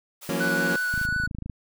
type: high-pass noise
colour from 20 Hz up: white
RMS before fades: -41 dBFS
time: 0.21-1.07 s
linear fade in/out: 20 ms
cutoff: 440 Hz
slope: 24 dB/octave
type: chord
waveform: 25% pulse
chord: F# dominant seventh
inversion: third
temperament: equal with one note detuned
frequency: 168.47 / 185 / 233.1 / 277.2 Hz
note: E3 / F#3 / A#3 / C#4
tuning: +38 / 0 / 0 / 0 cents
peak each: -27 dBFS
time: 0.29-0.76 s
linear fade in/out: 2 ms
type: tone with vibrato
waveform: triangle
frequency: 1480 Hz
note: F#6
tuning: in tune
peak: -22 dBFS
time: 0.4-1.27 s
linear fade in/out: 10 ms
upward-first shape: sine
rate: 5.5 Hz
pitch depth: 12 cents each way
type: click train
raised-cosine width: 5 ms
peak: -21 dBFS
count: 16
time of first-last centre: 0.94-1.498 s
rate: 26.9 Hz
effects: none